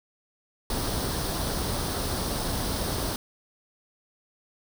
pink noise with comb filter, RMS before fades -29 dBFS, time 0.7-3.16 s, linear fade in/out 2 ms, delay 0.21 ms, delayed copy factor +0.55, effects none

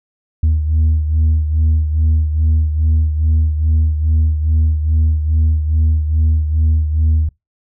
sine beating tone pair, 77.78 / 80.18 Hz, D#2 / E2, 0 / -47 cents, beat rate 2.4 Hz, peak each -10 / -17 dBFS, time 0.43-7.29 s, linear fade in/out 5 ms, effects noise-tail reverb RT60 0.2 s tail -25 dB re dry + tanh soft clip ceiling -8 dBFS

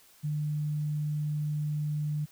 sine tone, 150 Hz, D3, 37 cents sharp, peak -28 dBFS, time 0.23-2.26 s, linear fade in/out 20 ms, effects white hiss -59 dBFS RMS until 2.31 s

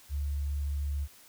sine tone, 71.5 Hz, D2, 46 cents flat, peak -29 dBFS, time 0.09-1.08 s, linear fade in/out 50 ms, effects white hiss -56 dBFS RMS until 1.28 s

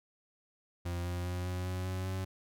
40% pulse tone with pitch steps, 87.31 / 88.43 / 89.56 / 90.7 / 91.86 / 93.04 / 94.23 Hz, F2 / F2 / F2 / F#2 / F#2 / F#2 / F#2, 0 / +22 / +44 / -34 / -12 / +10 / +32 cents, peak -33 dBFS, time 0.85-2.25 s, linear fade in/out 10 ms, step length 200 ms, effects none

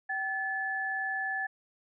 sine tone pair together, 770 / 1728.6 Hz, G5 / A6, -31 / -31 cents, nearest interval octave + major second, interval 1400 cents, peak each -36 / -31 dBFS, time 0.09-1.47 s, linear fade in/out 10 ms, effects none

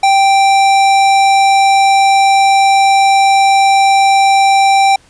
sine tone with hard clipping, 784 Hz, G5, in tune, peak -8 dBFS, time 0.03-4.96 s, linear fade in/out 5 ms, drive 17 dB, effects pink hiss -47 dBFS RMS until 5.09 s + resampled to 22050 Hz

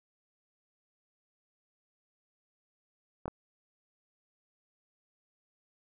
clicks, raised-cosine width 1 ms, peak -22 dBFS, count 2, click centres 3.257 / 3.28 s, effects none

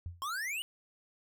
sine tone with exponential decay, 86.7 Hz, F2, 12 cents flat, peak -34 dBFS, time 0.06-0.28 s, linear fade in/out 0 ms, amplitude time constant 46 ms
square exponential sweep, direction up, 1046.5 to 3021 Hz, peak -35 dBFS, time 0.22-0.62 s, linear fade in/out 0 ms
effects none

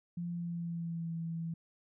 sine tone with pitch glide, 172.8 to 165.38 Hz, F3 to E3, -18 to +6 cents, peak -35 dBFS, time 0.17-1.54 s, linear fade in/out 5 ms, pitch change -76 cents, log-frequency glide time 0.31-1.14 s, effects none

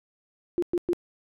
sine tone bursts, 349.2 Hz, F4, in tune, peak -21 dBFS, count 3, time 0.58-0.932 s, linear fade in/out 0 ms, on 44 ms, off 110 ms, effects none

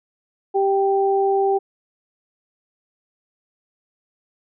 sine tone pair together, 392 / 783.2 Hz, G4 / G5, 0 / -2 cents, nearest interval octave, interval 1198 cents, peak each -17 / -20 dBFS, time 0.54-1.59 s, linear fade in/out 20 ms, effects none

